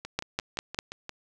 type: two click trains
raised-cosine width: 0.2 ms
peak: -20 / -10 dBFS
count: 7 / 4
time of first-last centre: 0.05-1.093 / 0.19-0.789 s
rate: 5.75 / 5.01 Hz
effects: none